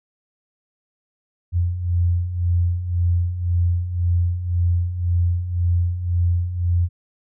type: beating tone pair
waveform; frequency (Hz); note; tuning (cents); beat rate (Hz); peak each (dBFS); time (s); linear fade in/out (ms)
sine; 86 / 87.9; F2 / F2; -26 / +12; 1.9; -24 / -18; 1.52-6.89; 50
effects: none